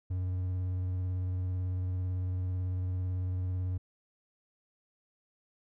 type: tone with vibrato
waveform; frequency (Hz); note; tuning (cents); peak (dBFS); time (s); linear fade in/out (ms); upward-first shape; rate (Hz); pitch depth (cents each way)
triangle; 91.6; F#2; -17; -28; 0.1-3.78; 10; sine; 18; 20
effects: none